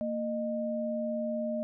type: tone pair together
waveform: sine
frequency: 230 / 614 Hz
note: A#3 / D#5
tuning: -23 / -23 cents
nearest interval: octave + perfect fourth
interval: 1700 cents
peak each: -33 / -32 dBFS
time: 0.01-1.63 s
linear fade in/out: 0 ms
effects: none